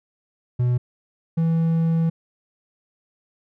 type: tone pair in turn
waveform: triangle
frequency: 123.2 / 164.23 Hz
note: B2 / E3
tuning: -4 / -6 cents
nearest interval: perfect fourth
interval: 498 cents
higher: second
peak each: -15 / -15 dBFS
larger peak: neither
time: 0.59-0.78 / 1.37-2.1 s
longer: second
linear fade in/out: 10 ms
effects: none